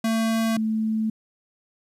square / sine tone pair in turn, 224.6 / 219.3 Hz, A3 / A3, +36 / -6 cents, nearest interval unison, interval 42 cents, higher first, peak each -21 dBFS, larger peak neither, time 0.04-0.57 / 0.57-1.1 s, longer neither, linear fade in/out 5 ms, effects resampled to 32000 Hz + 10-bit

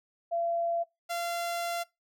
sine / sawtooth tone pair in turn, 680 / 687.5 Hz, F5 / F5, -46 / -27 cents, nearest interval unison, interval 19 cents, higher second, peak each -27 dBFS, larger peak neither, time 0.31-0.84 / 1.09-1.84 s, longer second, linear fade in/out 20 ms, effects noise-tail reverb RT60 0.2 s tail -21 dB re dry

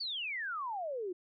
sine exponential sweep, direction down, 4665 to 343.7 Hz, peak -35 dBFS, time 0-1.13 s, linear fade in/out 10 ms, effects none

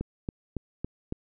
click train, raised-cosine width 3 ms, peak -18 dBFS, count 5, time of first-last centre 0.01-1.124 s, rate 3.59 Hz, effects none

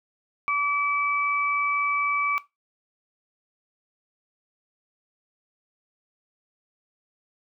sine tone pair together, 1152 / 2302 Hz, D6 / D7, -34 / -35 cents, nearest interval octave, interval 1199 cents, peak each -23 / -26 dBFS, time 0.48-2.38 s, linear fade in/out 0 ms, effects noise-tail reverb RT60 0.2 s tail -17 dB re dry

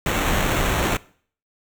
pink noise with sample-and-hold, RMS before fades -21 dBFS, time 0.06-0.97 s, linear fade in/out 2 ms, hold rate 4900 Hz, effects noise-tail reverb RT60 0.5 s tail -21 dB re dry

